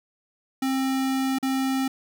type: tone with dropouts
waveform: square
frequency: 265.4 Hz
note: C4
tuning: 25 cents sharp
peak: -23 dBFS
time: 0.62-1.88 s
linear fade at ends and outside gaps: 5 ms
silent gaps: 1.386-1.427 s
effects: none